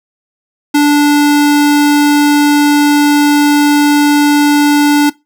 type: tone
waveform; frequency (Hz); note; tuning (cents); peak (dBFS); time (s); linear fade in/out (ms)
square; 292.1; D4; -9; -6; 0.74-5.1; 10
effects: noise-tail reverb RT60 0.2 s tail -20 dB re dry